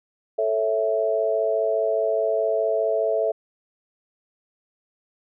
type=chord; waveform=sine; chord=A major; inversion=none; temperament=equal; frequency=440 / 554.4 / 659.3 Hz; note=A4 / C#5 / E5; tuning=0 / 0 / 0 cents; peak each=-24 / -27 / -22 dBFS; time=0.38-3.32 s; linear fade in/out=10 ms; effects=none

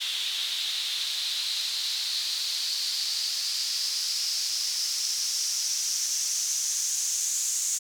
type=noise with band-pass filter sweep; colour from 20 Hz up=white; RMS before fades=-29 dBFS; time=0-7.79 s; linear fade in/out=20 ms; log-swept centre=3500 to 6800 Hz; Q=4.6; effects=none

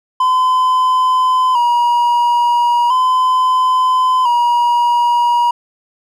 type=tone with vibrato; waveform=triangle; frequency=987.8 Hz; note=B5; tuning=in tune; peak=-8 dBFS; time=0.2-5.51 s; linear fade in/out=5 ms; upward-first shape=square; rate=0.37 Hz; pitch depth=55 cents each way; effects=none

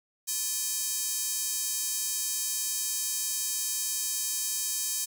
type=tone with high-pass filter; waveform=square; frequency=349.2 Hz; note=F4; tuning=in tune; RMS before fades=-31 dBFS; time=0.27-5.06 s; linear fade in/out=20 ms; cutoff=6900 Hz; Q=1.5; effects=none

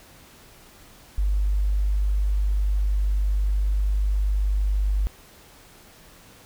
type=tone; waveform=sine; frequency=49.97 Hz; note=G1; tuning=34 cents sharp; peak=-19 dBFS; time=1.18-5.07 s; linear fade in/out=0 ms; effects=pink hiss -50 dBFS RMS until 6.45 s

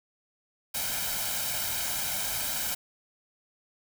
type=noise with comb filter; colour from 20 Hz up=white; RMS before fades=-31 dBFS; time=0.74-2.75 s; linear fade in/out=10 ms; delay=1.3 ms; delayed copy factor=+0.7; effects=none

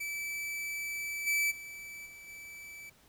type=tone with level steps; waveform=45% pulse; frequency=2311 Hz; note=D7; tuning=28 cents flat; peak=-35 / -27 / -43 / -48 / -45 dBFS; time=0-2.9 s; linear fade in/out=10 ms; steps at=1.26 / 1.5 / 2.05 / 2.27 s; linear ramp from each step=20 ms; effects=pink hiss -63 dBFS RMS until 3.08 s

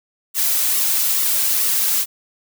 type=noise with flanger; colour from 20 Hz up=blue; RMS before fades=-18 dBFS; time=0.34-2.06 s; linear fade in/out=50 ms; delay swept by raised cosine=1.2 to 2.9 ms; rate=2.3 Hz; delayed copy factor=-0.5; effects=none

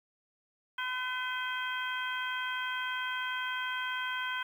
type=harmonic tone with a mistuned harmonic; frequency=507 Hz; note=B4; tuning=45 cents sharp; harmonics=2 / 3 / 4 / 5 / 6; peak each=-38 / -35 / -43 / -43 / -40 dBFS; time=0.78-4.43 s; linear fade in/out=5 ms; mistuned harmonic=6; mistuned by=+81 cents; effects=10-bit

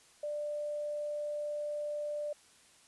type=tone; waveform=sine; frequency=592 Hz; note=D5; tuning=14 cents sharp; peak=-34 dBFS; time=0.23-2.33 s; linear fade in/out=5 ms; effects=white hiss -62 dBFS RMS until 2.87 s + resampled to 24000 Hz

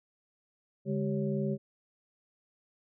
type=tone cluster; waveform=sine; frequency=142.8 / 204.4 / 389.9 / 553 Hz; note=D3 / G#3 / G4 / C#5; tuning=-48 / -27 / -9 / -4 cents; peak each=-33 / -32 / -35 / -39 dBFS; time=0.85-1.58 s; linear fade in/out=50 ms; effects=none

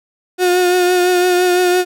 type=tone with vibrato; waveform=35% pulse; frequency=360 Hz; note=F#4; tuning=47 cents flat; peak=-9 dBFS; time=0.38-1.85 s; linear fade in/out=50 ms; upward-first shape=triangle; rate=5.9 Hz; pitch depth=31 cents each way; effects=none

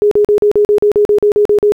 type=tone bursts; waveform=sine; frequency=415.3 Hz; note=G#4; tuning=in tune; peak=-6 dBFS; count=13; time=0.02-1.721 s; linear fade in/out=0 ms; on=93 ms; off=41 ms; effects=8-bit

